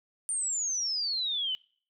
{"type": "exponential sweep", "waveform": "sine", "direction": "down", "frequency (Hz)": [9120, 2960], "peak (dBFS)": -28, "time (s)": [0.29, 1.55], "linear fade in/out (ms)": 0, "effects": ["noise-tail reverb RT60 0.5 s tail -25 dB re dry"]}